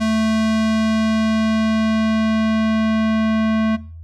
square tone with low-pass filter sweep, 220 Hz, A3, in tune, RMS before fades -18 dBFS, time 0-3.77 s, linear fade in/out 20 ms, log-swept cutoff 7200 to 2600 Hz, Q 0.74, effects noise-tail reverb RT60 0.4 s tail -20 dB re dry + added 82 Hz sine -33 dBFS peak until 4.03 s

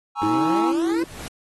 triangle chord, A# half-diminished seventh, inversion third, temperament equal, 830.6 / 932.3 / 1108.7 / 1318.5 Hz, G#5 / A#5 / C#6 / E6, 0 / 0 / 0 / 0 cents, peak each -23 / -28 / -29 / -26 dBFS, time 0.15-0.74 s, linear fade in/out 50 ms
15% pulse exponential sweep, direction up, 95.8 to 523.3 Hz, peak -24 dBFS, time 0.22-1.03 s, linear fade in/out 0 ms
sine tone with pitch glide, 319.5 to 332.7 Hz, D#4 to E4, +46 to +16 cents, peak -19 dBFS, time 0.23-1.04 s, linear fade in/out 2 ms, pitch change +70 cents, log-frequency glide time 0.49-0.54 s
pink noise with exponential growth, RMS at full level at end -33 dBFS, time 0.59-1.28 s, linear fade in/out 1 ms, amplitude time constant 150 ms
effects AAC 32 kbps

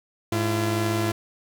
sawtooth tone pair together, 105.74 / 339.3 Hz, G#2 / F4, +32 / -50 cents, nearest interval octave + minor sixth, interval 2018 cents, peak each -21 dBFS, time 0.32-1.12 s, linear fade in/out 5 ms, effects none

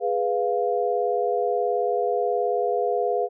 sine chord, F diminished, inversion first, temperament equal, 415.3 / 493.9 / 698.5 Hz, Ab4 / Cb5 / F5, 0 / 0 / 0 cents, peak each -25 dBFS, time 0-3.29 s, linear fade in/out 50 ms, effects none

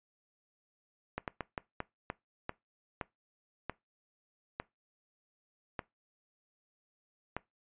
slowing click train, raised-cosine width 0.5 ms, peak -20 dBFS, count 12, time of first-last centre 1.18-7.366 s, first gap 98 ms, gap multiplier 1.32, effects noise-tail reverb RT60 0.2 s tail -21 dB re dry + resampled to 8000 Hz

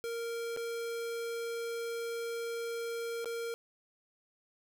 square tone with dropouts, 464.5 Hz, A#4, 6 cents flat, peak -36 dBFS, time 0.04-3.54 s, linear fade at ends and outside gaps 0 ms, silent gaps 0.564-0.572 / 3.245-3.257 s, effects 11-bit

